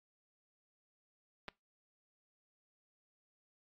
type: clicks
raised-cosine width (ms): 0.3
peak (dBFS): -28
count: 2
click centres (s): 1.482 / 1.487
effects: noise-tail reverb RT60 0.2 s tail -22 dB re dry + AAC 48 kbps